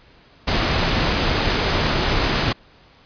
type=noise; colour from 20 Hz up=pink; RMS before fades=-19 dBFS; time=0.47-2.53 s; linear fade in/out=10 ms; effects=pink hiss -51 dBFS RMS until 3.05 s + resampled to 11025 Hz